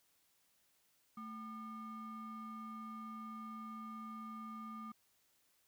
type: ring-modulated tone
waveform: triangle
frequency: 493.9 Hz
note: B4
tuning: in tune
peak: -40 dBFS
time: 1.17-4.92 s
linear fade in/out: 5 ms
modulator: 715 Hz
effects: white hiss -75 dBFS RMS until 5.67 s